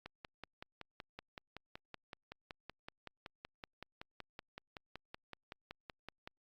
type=click train; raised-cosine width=0.3 ms; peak=-30 dBFS; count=34; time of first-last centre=0.06-6.275 s; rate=5.31 Hz; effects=Opus 48 kbps